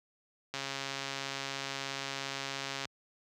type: click train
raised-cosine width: 0.2 ms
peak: -19 dBFS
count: 318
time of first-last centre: 0.54-2.854 s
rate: 137 Hz
effects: high-pass 80 Hz 12 dB/octave